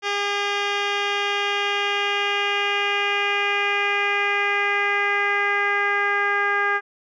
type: tone with low-pass filter sweep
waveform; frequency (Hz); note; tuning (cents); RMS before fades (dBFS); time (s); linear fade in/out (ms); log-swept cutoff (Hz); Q
10% pulse; 405.5; G#4; -41; -22; 0.02-6.81; 50; 4000 to 1700; 3
effects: none